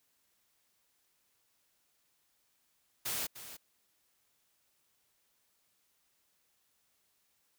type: noise with echo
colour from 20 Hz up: white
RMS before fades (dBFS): -36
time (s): 3.05-3.27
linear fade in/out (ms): 10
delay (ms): 300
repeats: 1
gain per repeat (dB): -12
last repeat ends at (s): 3.57
effects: white hiss -75 dBFS RMS until 7.58 s